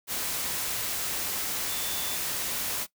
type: tone in noise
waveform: sine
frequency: 3514 Hz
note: A7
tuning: 3 cents flat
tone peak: -38 dBFS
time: 1.67-2.19 s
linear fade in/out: 50 ms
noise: white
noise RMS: -31 dBFS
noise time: 0.07-2.87 s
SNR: -10 dB
effects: noise-tail reverb RT60 0.1 s tail -18 dB re dry